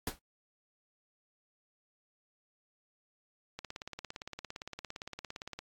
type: noise with exponential decay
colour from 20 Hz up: pink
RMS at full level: -31 dBFS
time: 0.07-0.19 s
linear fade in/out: 2 ms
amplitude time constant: 26 ms
type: click train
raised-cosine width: 0.2 ms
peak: -24 dBFS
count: 36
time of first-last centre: 3.59-5.59 s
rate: 17.5 Hz
effects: AAC 64 kbps